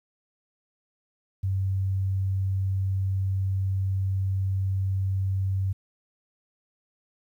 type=tone; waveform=sine; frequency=96 Hz; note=G2; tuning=36 cents flat; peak=-23 dBFS; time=1.43-5.73 s; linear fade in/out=10 ms; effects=10-bit